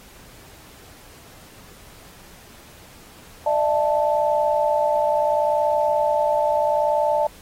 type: chord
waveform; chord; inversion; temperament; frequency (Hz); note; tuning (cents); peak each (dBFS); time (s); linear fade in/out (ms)
sine; D suspended second; none; equal with one note detuned; 598.6 / 659.3 / 880; D5 / E5 / A5; +33 / 0 / 0; -20 / -24 / -21; 3.46-7.27; 5
effects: pink hiss -47 dBFS RMS until 7.41 s + AAC 48 kbps